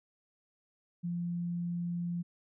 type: tone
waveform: sine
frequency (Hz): 173.2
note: F3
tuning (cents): -14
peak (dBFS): -32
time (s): 1.03-2.23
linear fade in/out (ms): 20
effects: none